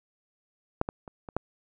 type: clicks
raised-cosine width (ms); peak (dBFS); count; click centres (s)
1; -10 / -17 / -28 / -26 / -13; 5; 0.814 / 0.889 / 1.078 / 1.288 / 1.366
effects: none